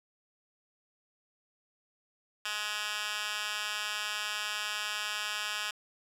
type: tone with high-pass filter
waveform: 10% pulse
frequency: 210 Hz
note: G#3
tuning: 19 cents sharp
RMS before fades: -35 dBFS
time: 2.45-5.71 s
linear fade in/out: 5 ms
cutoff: 2000 Hz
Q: 1.9
effects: low-pass 10000 Hz 12 dB/octave + 9-bit